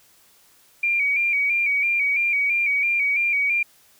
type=tone with vibrato; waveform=sine; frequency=2323 Hz; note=D7; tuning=20 cents flat; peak=-18 dBFS; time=0.83-3.63 s; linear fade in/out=5 ms; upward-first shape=square; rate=3 Hz; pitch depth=48 cents each way; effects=white hiss -56 dBFS RMS until 3.99 s